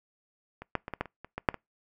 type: clicks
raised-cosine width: 0.5 ms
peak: -26 / -12 / -22 / -19 / -14 / -28 / -27 / -19 / -6 / -22 dBFS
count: 10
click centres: 0.62 / 0.753 / 0.881 / 0.937 / 1.01 / 1.057 / 1.246 / 1.38 / 1.488 / 1.543 s
effects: noise-tail reverb RT60 0.2 s tail -25 dB re dry